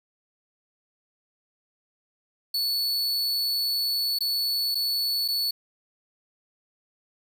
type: tone with dropouts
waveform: 45% pulse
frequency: 4435 Hz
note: C#8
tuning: in tune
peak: -23 dBFS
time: 2.54-5.51 s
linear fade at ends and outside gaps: 5 ms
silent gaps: 4.188-4.206 / 4.747-4.752 / 5.28-5.284 s
effects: 9-bit